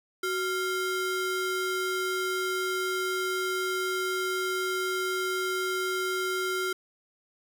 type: ring-modulated tone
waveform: square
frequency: 880 Hz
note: A5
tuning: in tune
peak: -25 dBFS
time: 0.23-6.73 s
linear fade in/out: 5 ms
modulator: 508 Hz
effects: none